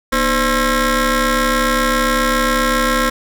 15% pulse ring-modulated tone, 274.9 Hz, C#4, 14 cents flat, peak -4 dBFS, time 0.12-3.1 s, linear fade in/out 10 ms, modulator 791 Hz, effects none

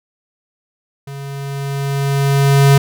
square tone with level ramp, 139.1 Hz, C#3, 6 cents sharp, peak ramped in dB -28 to -6 dBFS, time 1.07-2.78 s, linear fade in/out 5 ms, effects none

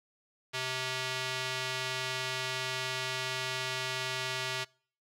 square tone with band-pass filter, 129.3 Hz, C3, 20 cents flat, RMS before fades -35 dBFS, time 0.53-4.65 s, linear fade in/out 20 ms, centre 3200 Hz, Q 0.91, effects noise-tail reverb RT60 0.5 s tail -26 dB re dry

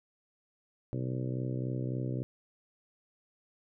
harmonic tone, 63.6 Hz, C2, 48 cents flat, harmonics 2 / 3 / 4 / 5 / 6 / 7 / 8 / 9, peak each -33 / -43 / -41 / -41 / -44 / -48 / -47 / -49 dBFS, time 0.93-2.23 s, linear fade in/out 0 ms, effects none

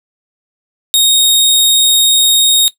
sawtooth tone, 3729 Hz, A#7, in tune, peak -3 dBFS, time 0.94-2.68 s, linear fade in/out 0 ms, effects noise-tail reverb RT60 0.1 s tail -17 dB re dry

